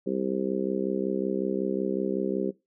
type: harmonic tone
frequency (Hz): 65.41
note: C2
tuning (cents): 0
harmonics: 3 / 4 / 5 / 6 / 7 / 8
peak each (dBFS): -32 / -34 / -32 / -30 / -36 / -36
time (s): 0.06-2.51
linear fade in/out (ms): 10
effects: noise-tail reverb RT60 0.2 s tail -18 dB re dry